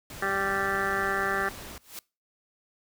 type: noise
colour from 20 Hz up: pink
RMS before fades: -42 dBFS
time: 0.1-1.78 s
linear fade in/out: 2 ms
type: harmonic tone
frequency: 195.6 Hz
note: G3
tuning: 4 cents flat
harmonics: 1 / 2 / 3 / 4 / 6 / 7 / 8 / 9 / 10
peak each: -41 / -33 / -38 / -34 / -33 / -34 / -33 / -31 / -38 dBFS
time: 0.22-1.49 s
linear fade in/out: 5 ms
type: noise with exponential growth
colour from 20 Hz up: white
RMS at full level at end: -36 dBFS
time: 1.74-1.99 s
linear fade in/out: 2 ms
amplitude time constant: 53 ms
effects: noise-tail reverb RT60 0.3 s tail -24 dB re dry